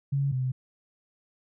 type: tone pair in turn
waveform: sine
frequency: 139.1 / 128.95 Hz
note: C#3 / C3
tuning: +6 / -25 cents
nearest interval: minor second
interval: 131 cents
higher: first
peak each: -23 / -25 dBFS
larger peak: first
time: 0.12-0.32 / 0.32-0.52 s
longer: neither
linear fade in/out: 10 ms
effects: none